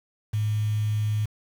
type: tone with quantisation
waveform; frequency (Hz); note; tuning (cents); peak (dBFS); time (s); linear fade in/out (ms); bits
sine; 106.7; G#2; +47; -22; 0.33-1.26; 10; 7
effects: none